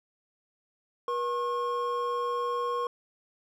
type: tone pair together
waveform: triangle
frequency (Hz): 481.7 / 1081.4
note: B4 / C#6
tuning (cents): -43 / -43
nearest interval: octave + major second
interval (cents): 1400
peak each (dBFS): -29 / -28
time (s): 1.08-2.87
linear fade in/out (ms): 2
effects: none